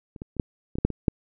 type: clicks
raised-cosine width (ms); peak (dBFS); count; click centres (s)
3; -28 / -21 / -28 / -8 / -21 / -14 / -6 / -19 / -6; 9; 0.162 / 0.219 / 0.367 / 0.398 / 0.755 / 0.785 / 0.85 / 0.903 / 1.082
effects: none